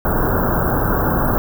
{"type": "band-stop noise", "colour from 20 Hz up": "pink", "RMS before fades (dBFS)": -17, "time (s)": [0.05, 1.38], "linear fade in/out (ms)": 0, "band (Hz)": [1600, 14000], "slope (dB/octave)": 96, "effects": []}